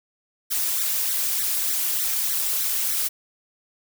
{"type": "noise with flanger", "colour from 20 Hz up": "blue", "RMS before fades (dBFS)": -24, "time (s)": [0.5, 3.09], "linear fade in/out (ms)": 20, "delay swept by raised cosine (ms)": [0.51, 3.41], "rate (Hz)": 3.3, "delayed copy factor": 0.95, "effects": []}